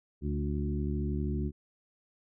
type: harmonic tone with a mistuned harmonic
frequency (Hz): 72.6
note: D2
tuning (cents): -19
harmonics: 1 / 2 / 3 / 4 / 5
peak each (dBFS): -32 / -35 / -36 / -40 / -40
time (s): 0.21-1.52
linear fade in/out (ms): 50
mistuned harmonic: 4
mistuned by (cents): +18
effects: none